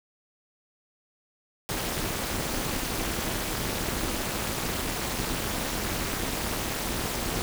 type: noise with amplitude modulation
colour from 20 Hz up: pink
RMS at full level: -26 dBFS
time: 1.69-7.42 s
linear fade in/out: 0 ms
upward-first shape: sine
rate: 288 Hz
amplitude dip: 100%
effects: none